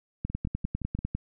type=two click trains; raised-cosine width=5 ms; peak=-17 / -24 dBFS; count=10 / 5; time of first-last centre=0.25-1.15 / 0.3-0.99 s; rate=10 / 5.8 Hz; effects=none